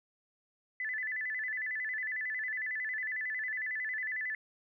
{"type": "tone with vibrato", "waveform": "sine", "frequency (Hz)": 1873, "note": "A#6", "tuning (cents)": 8, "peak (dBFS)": -33, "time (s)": [0.8, 4.35], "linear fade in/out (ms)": 2, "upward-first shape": "square", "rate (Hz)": 11, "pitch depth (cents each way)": 120, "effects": []}